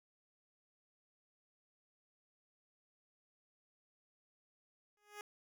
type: tone with exponential growth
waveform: 10% pulse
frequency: 415.3 Hz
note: G#4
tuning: in tune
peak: -35 dBFS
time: 4.97-5.21 s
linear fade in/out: 1 ms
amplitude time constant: 52 ms
effects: none